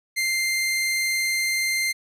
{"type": "tone", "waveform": "sawtooth", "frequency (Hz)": 2093, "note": "C7", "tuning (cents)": 0, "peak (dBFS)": -18, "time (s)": [0.16, 1.93], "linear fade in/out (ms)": 20, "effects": ["resampled to 32000 Hz"]}